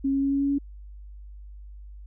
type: tone with pitch steps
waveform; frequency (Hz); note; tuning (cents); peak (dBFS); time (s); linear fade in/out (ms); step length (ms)
sine; 272.6 / 274.3 / 276.1 / 277.8 / 279.6 / 281.4; C#4 / C#4 / C#4 / C#4 / C#4 / C#4; -29 / -18 / -7 / +4 / +15 / +26; -21; 0.04-0.586; 10; 91
effects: added 50 Hz sine -40 dBFS peak until 2.06 s